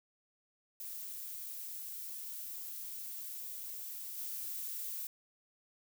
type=noise with level steps; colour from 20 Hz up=violet; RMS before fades=-44 / -41 dBFS; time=0.8-5.07 s; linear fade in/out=2 ms; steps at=4.17 s; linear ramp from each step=20 ms; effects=none